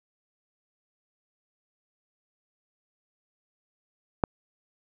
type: click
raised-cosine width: 1 ms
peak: -7 dBFS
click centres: 4.238 s
effects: none